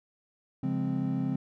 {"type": "chord", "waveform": "triangle", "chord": "Db major seventh", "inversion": "none", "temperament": "equal", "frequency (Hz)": [138.59, 174.61, 207.7, 261.6], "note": ["Db3", "F3", "Ab3", "C4"], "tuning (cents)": [0, 0, 0, 0], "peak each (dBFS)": [-31, -32, -33, -29], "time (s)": [0.63, 1.36], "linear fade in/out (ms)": 5, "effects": []}